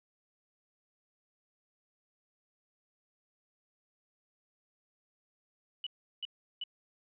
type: tone bursts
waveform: sine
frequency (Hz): 2960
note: F#7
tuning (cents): 0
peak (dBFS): -35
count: 3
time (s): 5.84-6.638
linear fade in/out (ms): 2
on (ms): 26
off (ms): 360
effects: none